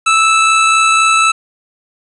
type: tone with amplitude modulation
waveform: 25% pulse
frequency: 1314 Hz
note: E6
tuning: 6 cents flat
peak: -3 dBFS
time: 0.06-1.32 s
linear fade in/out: 10 ms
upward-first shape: sine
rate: 63.9 Hz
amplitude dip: 25%
effects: resampled to 24000 Hz + 7-bit